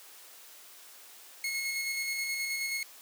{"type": "tone with tremolo", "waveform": "sawtooth", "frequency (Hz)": 2172, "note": "C#7", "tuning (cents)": -36, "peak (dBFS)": -27, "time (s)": [1.44, 2.83], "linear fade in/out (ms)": 2, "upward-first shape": "square", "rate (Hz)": 9.4, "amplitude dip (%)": 25, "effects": ["white hiss -52 dBFS RMS until 3.01 s", "high-pass 400 Hz 12 dB/octave"]}